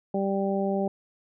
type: harmonic tone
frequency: 196 Hz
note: G3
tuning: in tune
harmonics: 1 / 2 / 3 / 4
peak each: -27 / -29 / -30 / -33 dBFS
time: 0.14-0.88 s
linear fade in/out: 5 ms
effects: none